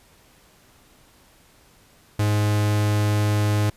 45% pulse tone, 104.7 Hz, G#2, 15 cents sharp, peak -18 dBFS, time 2.19-3.7 s, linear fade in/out 5 ms, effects pink hiss -55 dBFS RMS until 3.76 s + resampled to 32000 Hz

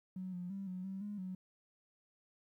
triangle tone with pitch steps, 185.7 / 178.1 / 195.8 / 183.5 / 192.1 / 206.3 / 185.6 Hz, F#3 / F3 / G3 / F#3 / G3 / G#3 / F#3, +7 / +34 / -2 / -14 / -35 / -11 / +6 cents, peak -36 dBFS, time 0.16-1.35 s, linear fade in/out 5 ms, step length 170 ms, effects tanh soft clip ceiling -38 dBFS + 13-bit

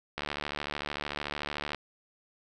click train, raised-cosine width 0.3 ms, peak -17 dBFS, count 116, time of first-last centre 0.18-1.747 s, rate 73.4 Hz, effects none

